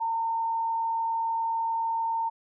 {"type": "tone with frequency modulation", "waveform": "sine", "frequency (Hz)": 910, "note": "A#5", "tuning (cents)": -42, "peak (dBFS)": -25, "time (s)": [0, 2.3], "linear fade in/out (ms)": 20, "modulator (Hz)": 46.9, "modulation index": 0.22, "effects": []}